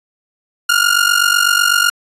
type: ring-modulated tone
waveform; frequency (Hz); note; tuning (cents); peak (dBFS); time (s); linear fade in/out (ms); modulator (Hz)
sawtooth; 1415; F6; +22; -4; 0.69-1.9; 0; 24
effects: resampled to 32000 Hz